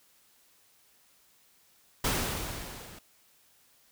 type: noise with level ramp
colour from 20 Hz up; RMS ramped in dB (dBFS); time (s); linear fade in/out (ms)
pink; -27 to -49; 2.04-2.99; 5
effects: white hiss -64 dBFS RMS until 3.91 s